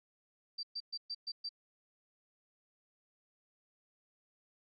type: tone bursts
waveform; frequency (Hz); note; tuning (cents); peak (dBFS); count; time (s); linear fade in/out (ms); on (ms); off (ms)
sine; 4675; D8; -9; -37; 6; 0.58-1.492; 10; 52; 120
effects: none